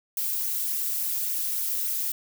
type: noise with flanger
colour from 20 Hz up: violet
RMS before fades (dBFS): -28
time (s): 0.17-2.12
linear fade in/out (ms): 2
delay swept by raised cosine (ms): 0.23 to 2.73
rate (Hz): 3.5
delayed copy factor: -0.55
effects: none